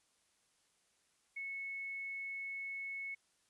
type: tone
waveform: sine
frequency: 2200 Hz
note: C#7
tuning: 14 cents flat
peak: -40 dBFS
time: 1.36-3.15 s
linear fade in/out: 10 ms
effects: white hiss -75 dBFS RMS until 3.49 s + resampled to 24000 Hz